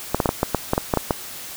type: clicks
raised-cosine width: 1 ms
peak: -3 dBFS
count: 11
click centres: 0.146 / 0.202 / 0.258 / 0.291 / 0.431 / 0.547 / 0.734 / 0.779 / 0.938 / 0.973 / 1.108 s
effects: white hiss -35 dBFS RMS until 1.56 s